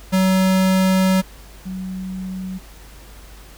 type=tone pair in turn; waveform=square / sine; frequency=188.4 / 186.99 Hz; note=F#3 / F#3; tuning=+32 / +19 cents; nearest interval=unison; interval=13 cents; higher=first; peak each=-14 / -25 dBFS; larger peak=first; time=0.12-1.22 / 1.65-2.59 s; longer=first; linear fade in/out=20 ms; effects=added 50 Hz sine -40 dBFS peak until 3.57 s + pink hiss -45 dBFS RMS until 3.57 s